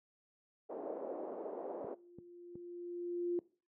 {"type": "band-pass noise", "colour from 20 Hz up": "white", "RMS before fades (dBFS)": -43, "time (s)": [0.69, 1.95], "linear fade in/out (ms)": 20, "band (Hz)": [330, 600], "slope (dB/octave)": 24}
{"type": "tone with exponential growth", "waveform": "sine", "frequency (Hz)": 349.3, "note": "F4", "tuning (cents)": 0, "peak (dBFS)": -31, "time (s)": [1.36, 3.39], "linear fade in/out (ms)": 1, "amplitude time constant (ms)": 440}
{"type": "clicks", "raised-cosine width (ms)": 3, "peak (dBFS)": -35, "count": 3, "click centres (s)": [1.844, 2.186, 2.555]}
{"effects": ["noise-tail reverb RT60 0.4 s tail -21 dB re dry", "high-pass 150 Hz 12 dB/octave"]}